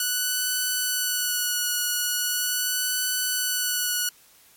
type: tone with vibrato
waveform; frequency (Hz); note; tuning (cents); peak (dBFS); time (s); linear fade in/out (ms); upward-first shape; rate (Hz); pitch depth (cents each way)
5% pulse; 1476; F#6; -5; -12; 0-4.09; 2; sine; 0.4; 21
effects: white hiss -55 dBFS RMS until 4.56 s + MP3 64 kbps